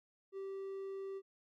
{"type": "tone", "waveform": "triangle", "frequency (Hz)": 388.9, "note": "G4", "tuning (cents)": -14, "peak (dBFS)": -39, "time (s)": [0.32, 1.22], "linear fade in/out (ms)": 50, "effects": []}